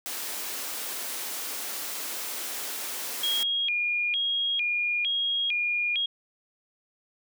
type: high-pass noise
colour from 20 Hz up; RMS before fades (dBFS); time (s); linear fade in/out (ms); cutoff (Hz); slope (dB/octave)
white; -34; 0.06-3.43; 0; 240; 24
type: tone with vibrato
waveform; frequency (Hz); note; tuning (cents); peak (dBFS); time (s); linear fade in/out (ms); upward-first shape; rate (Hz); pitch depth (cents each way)
sine; 2819; F7; +16; -24; 3.23-6.06; 5; square; 1.1; 260
effects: none